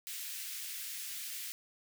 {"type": "high-pass noise", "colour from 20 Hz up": "white", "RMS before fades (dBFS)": -42, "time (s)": [0.07, 1.52], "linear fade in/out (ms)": 0, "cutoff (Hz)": 1800, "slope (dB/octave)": 24, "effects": []}